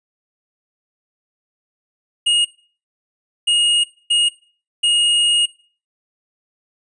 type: tone bursts at uneven times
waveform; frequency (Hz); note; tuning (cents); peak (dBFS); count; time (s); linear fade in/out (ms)
square; 2864; F7; +43; -13; 4; 2.26-2.45 / 3.47-3.84 / 4.1-4.29 / 4.83-5.46; 10
effects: noise-tail reverb RT60 0.4 s tail -19 dB re dry + resampled to 22050 Hz